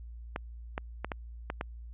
clicks, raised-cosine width 0.5 ms, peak -18 dBFS, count 6, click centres 0.361 / 0.779 / 1.046 / 1.118 / 1.501 / 1.611 s, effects added 58 Hz sine -42 dBFS peak until 1.93 s + resampled to 8000 Hz

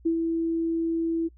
sine tone with ADSR envelope, 330 Hz, E4, 2 cents sharp, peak -19 dBFS, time 0.05-1.29 s, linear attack 13 ms, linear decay 90 ms, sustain -4 dB, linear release 26 ms, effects noise-tail reverb RT60 0.1 s tail -23 dB re dry + added 60 Hz sine -50 dBFS peak until 1.37 s

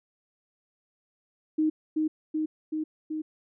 sine tone with echo, 311.1 Hz, D#4, in tune, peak -21 dBFS, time 1.58-1.7 s, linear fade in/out 10 ms, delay 380 ms, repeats 4, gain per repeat -2 dB, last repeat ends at 3.22 s, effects none

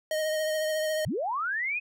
square tone with vibrato, 622.3 Hz, D#5, in tune, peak -27 dBFS, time 0.11-1.05 s, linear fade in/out 2 ms, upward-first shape triangle, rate 14 Hz, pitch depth 25 cents each way
sine linear sweep, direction up, 52.5 to 2558 Hz, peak -27 dBFS, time 1.05-1.8 s, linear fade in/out 20 ms
effects none

